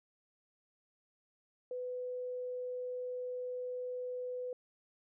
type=tone; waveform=sine; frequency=499.4 Hz; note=B4; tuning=19 cents sharp; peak=-37 dBFS; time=1.71-4.53 s; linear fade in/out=2 ms; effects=none